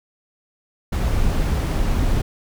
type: noise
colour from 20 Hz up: brown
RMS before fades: -19 dBFS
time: 0.92-2.22 s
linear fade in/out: 10 ms
effects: none